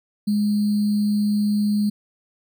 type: tone with sample-and-hold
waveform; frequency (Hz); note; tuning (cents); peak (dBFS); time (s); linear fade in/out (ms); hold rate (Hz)
sine; 207.7; G#3; 0; -17; 0.27-1.9; 10; 4410
effects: none